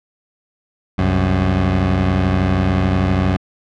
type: tone pair together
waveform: 20% pulse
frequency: 66.1 / 93.27 Hz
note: C2 / F#2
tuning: +18 / +14 cents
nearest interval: tritone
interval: 596 cents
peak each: -15 / -10 dBFS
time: 0.98-3.37 s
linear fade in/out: 10 ms
effects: low-pass 3000 Hz 12 dB/octave